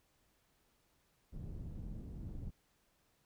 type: low-pass noise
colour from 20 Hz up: pink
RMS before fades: -45 dBFS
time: 1.32-2.51 s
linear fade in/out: 20 ms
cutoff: 200 Hz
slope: 12 dB/octave
effects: pink hiss -75 dBFS RMS until 3.25 s